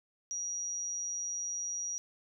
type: tone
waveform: sine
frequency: 5760 Hz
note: F#8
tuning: 47 cents flat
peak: -34 dBFS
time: 0.31-1.98 s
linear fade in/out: 0 ms
effects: none